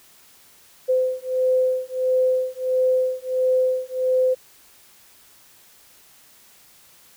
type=beating tone pair; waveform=sine; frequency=512 / 513.5 Hz; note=C5 / C5; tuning=-38 / -33 cents; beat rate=1.5 Hz; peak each=-21 dBFS; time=0.88-4.35 s; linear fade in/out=20 ms; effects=white hiss -52 dBFS RMS until 7.16 s